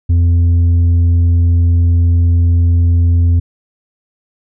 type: tone with tanh clipping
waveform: sine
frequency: 85.5 Hz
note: F2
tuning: 36 cents flat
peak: -8 dBFS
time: 0.09-3.4 s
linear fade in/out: 10 ms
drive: 4 dB
effects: none